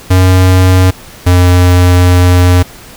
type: tone pair in turn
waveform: square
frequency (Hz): 92.5 / 89.56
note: F#2 / F2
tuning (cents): 0 / +44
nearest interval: minor second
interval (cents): 56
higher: first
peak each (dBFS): -4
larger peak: neither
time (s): 0.1-0.91 / 1.26-2.63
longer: second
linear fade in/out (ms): 10
effects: pink hiss -33 dBFS RMS until 2.96 s